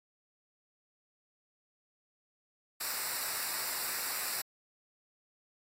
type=noise with comb filter; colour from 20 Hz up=white; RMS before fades=-36 dBFS; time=2.8-4.42 s; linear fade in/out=10 ms; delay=0.31 ms; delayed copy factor=-0.75; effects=AAC 48 kbps